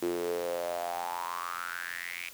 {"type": "tone with high-pass filter sweep", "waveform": "sawtooth", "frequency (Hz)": 86.8, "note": "F2", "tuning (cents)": -10, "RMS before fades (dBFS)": -35, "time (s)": [0.02, 2.29], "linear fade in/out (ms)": 5, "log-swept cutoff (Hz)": [340, 2400], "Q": 7.5, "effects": ["white hiss -50 dBFS RMS until 2.33 s"]}